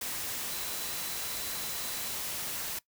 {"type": "tone in noise", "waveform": "sine", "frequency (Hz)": 4009, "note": "B7", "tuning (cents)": 25, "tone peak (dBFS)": -46, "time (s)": [0.51, 2.15], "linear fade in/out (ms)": 5, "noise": "white", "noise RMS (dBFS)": -36, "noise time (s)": [0.01, 2.79], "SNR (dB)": -13, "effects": ["noise-tail reverb RT60 0.1 s tail -20 dB re dry"]}